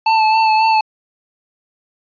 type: tone with vibrato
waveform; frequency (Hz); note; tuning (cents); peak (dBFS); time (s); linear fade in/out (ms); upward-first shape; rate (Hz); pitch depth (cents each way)
square; 880; A5; 0; -11; 0.06-0.81; 5; sine; 3.7; 25
effects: resampled to 11025 Hz